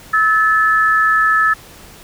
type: tone pair together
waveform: sine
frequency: 1300 / 1735.3 Hz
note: E6 / A6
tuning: -24 / -24 cents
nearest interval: perfect fourth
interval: 500 cents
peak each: -13 dBFS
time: 0.13-1.54 s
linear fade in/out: 10 ms
effects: pink hiss -40 dBFS RMS until 2.03 s